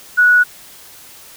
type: tone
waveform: sine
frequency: 1467 Hz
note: F#6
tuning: 15 cents flat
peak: -7 dBFS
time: 0.17-0.44 s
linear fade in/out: 20 ms
effects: white hiss -40 dBFS RMS until 1.36 s